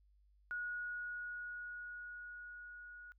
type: tone with level ramp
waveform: sine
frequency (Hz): 1453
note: F#6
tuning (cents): -32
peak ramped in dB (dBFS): -38 to -51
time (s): 0.51-3.12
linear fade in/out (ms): 0
effects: noise-tail reverb RT60 0.1 s tail -26 dB re dry + added 50 Hz sine -66 dBFS peak until 3.18 s